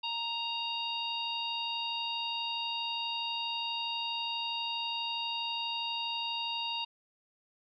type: harmonic tone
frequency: 932.3 Hz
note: A#5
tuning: in tune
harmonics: 1 / 3 / 4 / 5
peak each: -38 / -36 / -38 / -44 dBFS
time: 0.03-6.85 s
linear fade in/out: 10 ms
effects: none